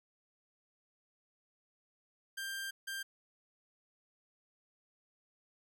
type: tone bursts at uneven times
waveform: sawtooth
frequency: 1585 Hz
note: G6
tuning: 19 cents sharp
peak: -35 dBFS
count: 2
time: 2.37-2.71 / 2.87-3.03 s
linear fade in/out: 10 ms
effects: none